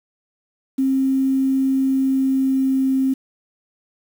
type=tone with pitch glide; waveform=sine; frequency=266.8 to 265.1 Hz; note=C4 to C4; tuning=+34 to +23 cents; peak=-15 dBFS; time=0.78-3.14 s; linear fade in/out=10 ms; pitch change=-11 cents; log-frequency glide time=1.86-2.96 s; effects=7-bit